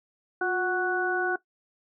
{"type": "harmonic tone with a mistuned harmonic", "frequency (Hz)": 370, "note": "F#4", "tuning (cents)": 0, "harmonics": [1, 2, 3, 4], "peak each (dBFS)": [-28, -30, -38, -27], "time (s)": [0.41, 1.36], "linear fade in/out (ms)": 5, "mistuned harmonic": 1, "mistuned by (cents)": -53, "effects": ["noise-tail reverb RT60 0.1 s tail -17 dB re dry"]}